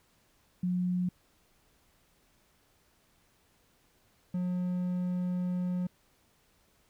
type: tone pair in turn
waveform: sine / triangle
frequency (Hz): 180 / 180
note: F#3 / F#3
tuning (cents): -47 / -47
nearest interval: unison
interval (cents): 0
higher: neither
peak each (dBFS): -27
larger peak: neither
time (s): 0.63-1.09 / 4.34-5.87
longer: second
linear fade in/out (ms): 5
effects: pink hiss -68 dBFS RMS until 6.89 s